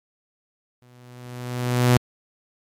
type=tone with exponential growth; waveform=sawtooth; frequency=123.47 Hz; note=B2; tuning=in tune; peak=-8 dBFS; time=0.82-1.97 s; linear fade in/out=0 ms; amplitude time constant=250 ms; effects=MP3 96 kbps